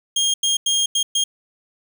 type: tone bursts at uneven times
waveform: 25% pulse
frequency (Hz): 3233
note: G#7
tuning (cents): -47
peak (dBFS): -13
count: 5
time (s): 0.16-0.34 / 0.43-0.57 / 0.66-0.86 / 0.95-1.03 / 1.15-1.24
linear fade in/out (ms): 5
effects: none